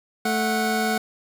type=tone pair together; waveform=25% pulse; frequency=219.3 / 737.6 Hz; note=A3 / F#5; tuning=-6 / -6 cents; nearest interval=octave + major sixth; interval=2100 cents; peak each=-20 dBFS; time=0.25-0.98 s; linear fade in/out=5 ms; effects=none